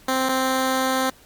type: tone pair in turn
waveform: 10% pulse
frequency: 261.6 / 261.6 Hz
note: C4 / C4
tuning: 0 / 0 cents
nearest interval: unison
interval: 0 cents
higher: neither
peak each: -11 dBFS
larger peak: neither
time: 0.08-0.29 / 0.29-1.1 s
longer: second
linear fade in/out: 5 ms
effects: pink hiss -51 dBFS RMS until 1.25 s + MP3 96 kbps